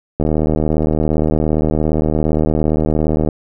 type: click train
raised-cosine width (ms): 2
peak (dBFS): -3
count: 240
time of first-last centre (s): 0.2-3.288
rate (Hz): 77.4
effects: none